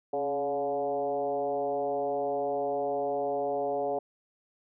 sine tone with frequency modulation, 567 Hz, C#5, 39 cents sharp, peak -27 dBFS, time 0.13-3.99 s, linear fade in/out 5 ms, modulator 145 Hz, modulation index 1.4, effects none

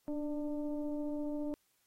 sine tone with frequency modulation, 293.7 Hz, D4, in tune, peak -34 dBFS, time 0.08-1.54 s, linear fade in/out 0 ms, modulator 301 Hz, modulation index 0.87, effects white hiss -75 dBFS RMS until 1.86 s + AAC 48 kbps

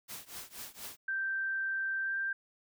white noise with tremolo, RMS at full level -42 dBFS, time 0.08-0.97 s, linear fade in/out 20 ms, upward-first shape triangle, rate 4.2 Hz, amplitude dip 95%
sine tone with pitch glide, 1566 to 1578.7 Hz, G6 to G6, -2 to +12 cents, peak -31 dBFS, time 1.08-2.33 s, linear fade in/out 5 ms, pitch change +14 cents, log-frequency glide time 2.04-2.12 s
effects none

